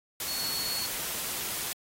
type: tone in noise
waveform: sine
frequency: 4370 Hz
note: C#8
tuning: 26 cents flat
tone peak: -32 dBFS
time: 0.28-0.86 s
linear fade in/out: 2 ms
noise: white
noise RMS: -34 dBFS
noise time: 0.2-1.73 s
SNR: -1 dB
effects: AAC 48 kbps